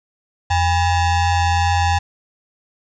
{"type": "ring-modulated tone", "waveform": "square", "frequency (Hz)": 448.8, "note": "A4", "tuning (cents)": 34, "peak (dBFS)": -12, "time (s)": [0.5, 1.99], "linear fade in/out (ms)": 10, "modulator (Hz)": 363, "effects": ["resampled to 16000 Hz", "7-bit"]}